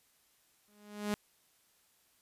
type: tone with exponential growth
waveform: sawtooth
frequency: 207.7 Hz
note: G#3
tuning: in tune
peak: -25 dBFS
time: 0.68-1.14 s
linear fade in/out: 0 ms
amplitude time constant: 100 ms
effects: white hiss -70 dBFS RMS until 2.21 s + resampled to 32000 Hz